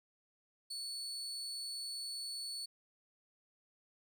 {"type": "tone", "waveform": "35% pulse", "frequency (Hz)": 4435, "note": "C#8", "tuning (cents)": 0, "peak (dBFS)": -39, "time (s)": [0.7, 2.66], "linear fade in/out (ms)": 10, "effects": []}